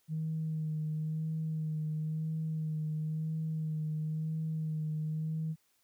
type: tone with vibrato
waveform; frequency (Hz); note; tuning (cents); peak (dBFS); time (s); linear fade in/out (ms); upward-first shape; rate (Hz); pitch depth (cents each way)
sine; 156.6; D#3; +11; -31; 0.08-5.56; 50; sine; 0.98; 24
effects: tanh soft clip ceiling -27 dBFS + white hiss -73 dBFS RMS until 5.83 s